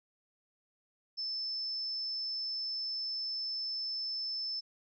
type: tone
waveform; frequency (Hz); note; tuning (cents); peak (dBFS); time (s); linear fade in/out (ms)
sine; 5270; E8; -1; -34; 1.17-4.61; 20
effects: none